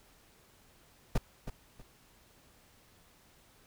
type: noise with echo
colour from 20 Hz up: brown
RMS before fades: -26 dBFS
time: 1.15-1.18 s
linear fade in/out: 5 ms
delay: 320 ms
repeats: 2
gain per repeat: -11 dB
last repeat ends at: 1.82 s
effects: pink hiss -63 dBFS RMS until 3.66 s